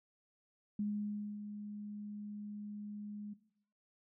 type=tone with ADSR envelope; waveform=sine; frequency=207.7 Hz; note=G#3; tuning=in tune; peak=-33 dBFS; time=0.79-3.34 s; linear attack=4 ms; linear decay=590 ms; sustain=-9 dB; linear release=12 ms; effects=noise-tail reverb RT60 0.7 s tail -17 dB re dry